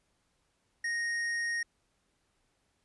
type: tone with tanh clipping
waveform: sine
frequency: 1864.7 Hz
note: A#6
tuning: in tune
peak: -32 dBFS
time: 0.84-1.63 s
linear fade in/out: 5 ms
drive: 12 dB
effects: pink hiss -75 dBFS RMS until 2.84 s + resampled to 24000 Hz